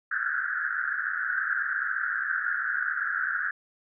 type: band-pass noise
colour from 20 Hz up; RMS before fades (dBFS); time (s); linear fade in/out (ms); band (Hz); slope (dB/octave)
pink; -29; 0.11-3.51; 5; 1400 to 1700; 96
effects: none